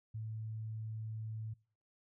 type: tone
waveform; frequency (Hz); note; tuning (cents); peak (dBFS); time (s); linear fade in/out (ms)
sine; 110; A2; 0; -39; 0.14-1.54; 10
effects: noise-tail reverb RT60 0.5 s tail -26 dB re dry